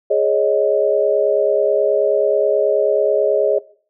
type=chord; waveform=sine; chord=Ab suspended fourth; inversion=none; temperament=just; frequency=415.3 / 553.7 / 623 Hz; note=Ab4 / Db5 / Eb5; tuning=0 / -2 / +2 cents; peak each=-17 dBFS; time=0.1-3.59 s; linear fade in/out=10 ms; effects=noise-tail reverb RT60 0.5 s tail -20 dB re dry